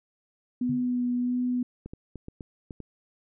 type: tone with vibrato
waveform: sine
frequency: 246.9 Hz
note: B3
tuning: in tune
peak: -24 dBFS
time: 0.61-1.63 s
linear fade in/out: 5 ms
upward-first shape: sine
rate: 1.5 Hz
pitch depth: 13 cents each way
type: tone with exponential decay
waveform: sine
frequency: 143.8 Hz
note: D3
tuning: 36 cents flat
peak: -27 dBFS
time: 0.69-0.92 s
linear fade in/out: 5 ms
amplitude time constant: 48 ms
type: clicks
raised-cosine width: 3 ms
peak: -26 dBFS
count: 7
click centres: 1.86 / 1.935 / 2.157 / 2.284 / 2.408 / 2.708 / 2.803 s
effects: none